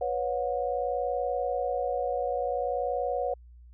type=chord; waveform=sine; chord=B suspended second; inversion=none; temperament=equal with one note detuned; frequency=493.9 / 554.4 / 725.6 Hz; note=B4 / C#5 / F#5; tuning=0 / 0 / -34 cents; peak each=-31 dBFS; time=0.01-3.34 s; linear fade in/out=5 ms; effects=added 60 Hz sine -48 dBFS peak until 3.73 s